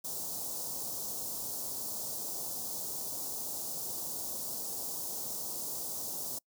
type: band-stop noise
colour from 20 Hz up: white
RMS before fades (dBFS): -38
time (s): 0.04-6.39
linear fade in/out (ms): 10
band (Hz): 890 to 5000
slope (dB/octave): 24
effects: noise-tail reverb RT60 0.1 s tail -26 dB re dry + high-pass 100 Hz 12 dB/octave